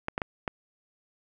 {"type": "clicks", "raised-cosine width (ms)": 0.5, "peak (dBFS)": -14, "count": 4, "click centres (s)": [0.084, 0.179, 0.218, 0.478], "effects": []}